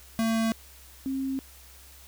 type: tone pair in turn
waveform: square / sine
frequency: 225.1 / 267.7 Hz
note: A3 / C4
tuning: +40 / +40 cents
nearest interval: minor third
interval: 300 cents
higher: second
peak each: -24 / -27 dBFS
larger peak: first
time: 0.19-0.52 / 1.06-1.39 s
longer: neither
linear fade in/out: 0 ms
effects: added 66 Hz sine -52 dBFS peak until 2.07 s + white hiss -52 dBFS RMS until 2.07 s